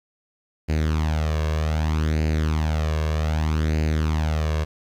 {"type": "tone with flanger", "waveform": "sawtooth", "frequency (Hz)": 77.78, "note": "D#2", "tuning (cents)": 0, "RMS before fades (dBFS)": -22, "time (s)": [0.68, 4.65], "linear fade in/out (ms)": 20, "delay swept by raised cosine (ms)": [0.43, 1.83], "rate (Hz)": 0.64, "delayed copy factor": 0.65, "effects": ["low-pass 6000 Hz 12 dB/octave", "9-bit"]}